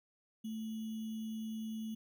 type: tone with sample-and-hold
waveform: sine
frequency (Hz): 220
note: A3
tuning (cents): 0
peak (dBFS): -38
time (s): 0.44-1.95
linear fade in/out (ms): 10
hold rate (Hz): 3150
effects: none